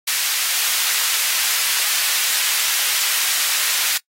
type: high-pass noise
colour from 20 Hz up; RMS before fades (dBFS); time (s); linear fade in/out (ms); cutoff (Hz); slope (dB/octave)
pink; -20; 0.07-3.98; 10; 2100; 12
effects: noise-tail reverb RT60 0.1 s tail -23 dB re dry + AAC 48 kbps